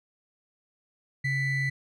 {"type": "ring-modulated tone", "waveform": "triangle", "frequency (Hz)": 1057, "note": "C6", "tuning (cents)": 17, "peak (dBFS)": -20, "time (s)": [1.24, 1.7], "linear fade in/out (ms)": 10, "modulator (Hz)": 921, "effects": []}